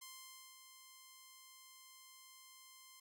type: tone with ADSR envelope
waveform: 5% pulse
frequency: 1046.5 Hz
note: C6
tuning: in tune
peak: -39 dBFS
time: 0.01-3 s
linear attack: 12 ms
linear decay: 540 ms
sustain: -7 dB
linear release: 6 ms
effects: none